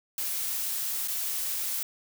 blue noise with dropouts, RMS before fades -31 dBFS, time 0.18-1.83 s, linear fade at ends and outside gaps 1 ms, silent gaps 1.076-1.082 s, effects none

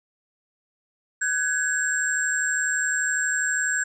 sine tone cluster, 1513 / 1665 / 7540 Hz, F#6 / G#6 / A#8, +38 / +4 / +19 cents, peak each -26 dBFS, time 1.21-3.84 s, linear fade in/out 10 ms, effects none

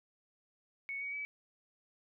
sine tone with pitch steps, 2217 / 2253 / 2290 Hz, C#7 / C#7 / D7, 0 / +28 / -44 cents, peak -37 dBFS, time 0.89-1.25 s, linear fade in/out 0 ms, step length 120 ms, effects none

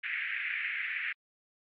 white band-pass noise, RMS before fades -35 dBFS, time 0.03-1.13 s, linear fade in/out 10 ms, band 1700 to 2400 Hz, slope 48 dB/octave, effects AAC 64 kbps

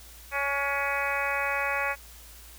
harmonic tone with a mistuned harmonic, 280 Hz, C#4, 18 cents sharp, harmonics 2 / 3 / 4 / 5 / 6 / 7 / 8 / 9, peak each -34 / -34 / -34 / -34 / -34 / -34 / -34 / -34 dBFS, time 0.31-1.96 s, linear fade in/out 50 ms, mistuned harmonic 5, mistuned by +24 cents, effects added 57 Hz sine -49 dBFS peak until 2.58 s + white hiss -50 dBFS RMS until 2.58 s

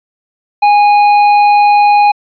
triangle tone with tanh clipping, 825 Hz, G#5, 12 cents flat, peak -6 dBFS, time 0.62-2.12 s, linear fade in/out 10 ms, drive 13 dB, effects resampled to 11025 Hz

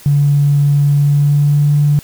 triangle tone with pitch glide, 143.6 to 146.36 Hz, D3 to D3, -39 to -6 cents, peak -4 dBFS, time 0.06-1.99 s, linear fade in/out 0 ms, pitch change +33 cents, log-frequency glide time 0.94-1.73 s, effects tanh soft clip ceiling -6 dBFS + white hiss -39 dBFS RMS until 2.03 s

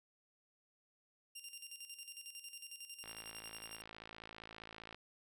15% pulse tone with tremolo, 2788 Hz, F7, 4 cents flat, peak -40 dBFS, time 1.35-3.82 s, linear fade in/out 10 ms, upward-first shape square, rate 11 Hz, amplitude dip 65%
click train, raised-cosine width 0.3 ms, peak -34 dBFS, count 106, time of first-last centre 3.04-4.946 s, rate 55.1 Hz
effects none

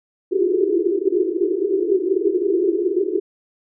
pink band-pass noise, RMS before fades -19 dBFS, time 0.31-3.2 s, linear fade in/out 20 ms, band 340 to 410 Hz, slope 96 dB/octave, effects none

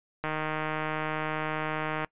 click train, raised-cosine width 0.5 ms, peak -16 dBFS, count 281, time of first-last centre 0.24-2.046 s, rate 155 Hz, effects noise-tail reverb RT60 0.1 s tail -23 dB re dry + resampled to 8000 Hz

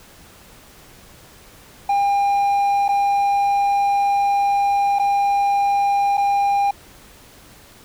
triangle tone with dropouts, 803 Hz, G5, 41 cents sharp, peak -13 dBFS, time 1.89-6.71 s, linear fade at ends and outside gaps 5 ms, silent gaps 2.882-2.889 / 4.988-4.995 / 6.172-6.177 s, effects pink hiss -46 dBFS RMS until 7.84 s

